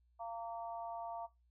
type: harmonic tone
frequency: 230 Hz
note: A#3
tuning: 23 cents flat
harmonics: 3 / 4 / 5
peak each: -44 / -46 / -51 dBFS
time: 0.19-1.27 s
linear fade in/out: 20 ms
effects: noise-tail reverb RT60 0.2 s tail -17 dB re dry + added 60 Hz sine -69 dBFS peak until 1.5 s